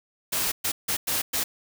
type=noise bursts at uneven times; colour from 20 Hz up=white; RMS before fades=-26 dBFS; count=5; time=0.32-0.52 / 0.64-0.72 / 0.88-0.97 / 1.07-1.22 / 1.33-1.44 s; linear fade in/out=10 ms; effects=none